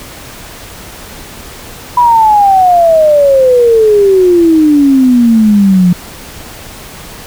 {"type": "exponential sweep", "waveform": "sine", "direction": "down", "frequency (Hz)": [987.8, 174.61], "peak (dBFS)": -3, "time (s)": [1.97, 5.93], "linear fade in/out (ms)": 5, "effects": ["pink hiss -29 dBFS RMS until 7.26 s"]}